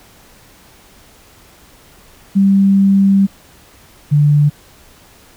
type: tone pair in turn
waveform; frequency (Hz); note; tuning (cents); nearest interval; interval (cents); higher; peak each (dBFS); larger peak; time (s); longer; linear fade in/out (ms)
sine; 196 / 146.83; G3 / D3; 0 / 0; perfect fourth; 500; first; -7; neither; 2.35-3.27 / 4.11-4.5; first; 20
effects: pink hiss -45 dBFS RMS until 5.36 s